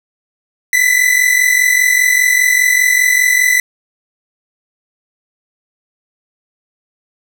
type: tone pair together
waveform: 45% pulse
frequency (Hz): 1973 / 2018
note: B6 / B6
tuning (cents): -2 / +37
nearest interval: unison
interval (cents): 39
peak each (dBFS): -12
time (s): 0.73-3.6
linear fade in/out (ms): 2
effects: none